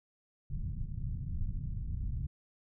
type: low-pass noise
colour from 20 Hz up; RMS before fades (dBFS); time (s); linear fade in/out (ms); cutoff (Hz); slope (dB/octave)
pink; -36; 0.5-2.27; 5; 150; 24
effects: none